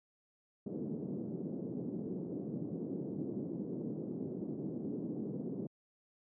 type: band-pass noise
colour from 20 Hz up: pink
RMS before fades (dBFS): -40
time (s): 0.66-5.67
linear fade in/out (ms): 5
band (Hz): 160 to 390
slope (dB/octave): 24
effects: high-pass 100 Hz 12 dB/octave